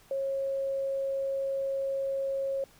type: tone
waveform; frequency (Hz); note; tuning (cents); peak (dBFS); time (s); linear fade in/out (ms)
sine; 544; C#5; -33; -28; 0.11-2.64; 2
effects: pink hiss -59 dBFS RMS until 2.79 s